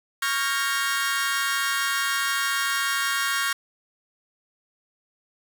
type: chord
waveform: sawtooth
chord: G half-diminished seventh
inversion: second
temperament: equal with one note detuned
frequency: 1108.7 / 1396.9 / 1603.7 / 1864.7 Hz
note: Db6 / F6 / G6 / Bb6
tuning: 0 / 0 / +39 / 0 cents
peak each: -25 dBFS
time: 0.22-3.53 s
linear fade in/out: 5 ms
effects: none